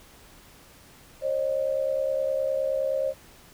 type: tone pair together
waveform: sine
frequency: 538 / 607.6 Hz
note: C5 / D#5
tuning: +48 / -41 cents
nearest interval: major second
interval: 211 cents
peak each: -25 / -28 dBFS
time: 1.21-3.14 s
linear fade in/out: 50 ms
effects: pink hiss -52 dBFS RMS until 3.53 s